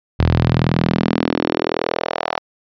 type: tone with high-pass filter sweep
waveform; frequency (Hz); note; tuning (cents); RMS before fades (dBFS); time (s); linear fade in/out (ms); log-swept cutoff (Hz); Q
sawtooth; 40.91; E1; -12; -18; 0.19-2.38; 0; 88 to 770; 2.3
effects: resampled to 11025 Hz